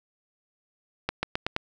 accelerating click train, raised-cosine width 0.3 ms, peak -10 dBFS, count 5, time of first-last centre 1.09-1.564 s, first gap 140 ms, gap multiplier 0.89, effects none

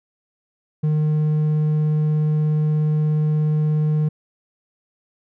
sine tone with hard clipping, 152.8 Hz, D#3, 31 cents flat, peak -17 dBFS, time 0.83-4.09 s, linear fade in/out 10 ms, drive 3 dB, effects none

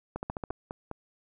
two click trains, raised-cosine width 1 ms, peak -20 / -22 dBFS, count 6 / 4, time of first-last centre 0.16-0.507 / 0.3-0.913 s, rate 14.4 / 4.89 Hz, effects none

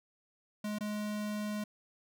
square tone with dropouts, 209.9 Hz, G#3, 19 cents sharp, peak -35 dBFS, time 0.64-1.64 s, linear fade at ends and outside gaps 5 ms, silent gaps 0.786-0.807 s, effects none

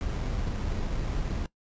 brown noise with sample-and-hold, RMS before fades -30 dBFS, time 0.01-1.46 s, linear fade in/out 0 ms, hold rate 4410 Hz, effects noise-tail reverb RT60 0.1 s tail -19 dB re dry + resampled to 16000 Hz

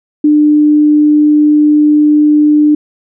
sine tone, 299.3 Hz, D4, 33 cents sharp, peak -4 dBFS, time 0.24-2.75 s, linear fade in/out 5 ms, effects none

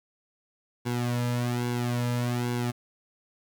sawtooth tone with flanger, 121.4 Hz, B2, 29 cents flat, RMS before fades -28 dBFS, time 0.85-2.72 s, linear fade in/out 20 ms, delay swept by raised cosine 1.6 to 2.7 ms, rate 1.2 Hz, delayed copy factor -0.85, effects 10-bit

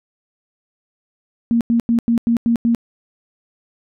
sine tone bursts, 233.1 Hz, A#3, in tune, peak -12 dBFS, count 7, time 1.51-2.748 s, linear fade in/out 0 ms, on 98 ms, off 92 ms, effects none

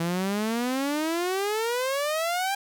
sawtooth exponential sweep, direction up, 164.8 to 803 Hz, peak -21 dBFS, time 0-2.55 s, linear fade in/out 5 ms, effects none

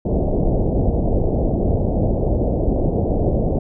pink low-pass noise, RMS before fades -18 dBFS, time 0.05-3.59 s, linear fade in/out 5 ms, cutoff 690 Hz, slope 48 dB/octave, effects none

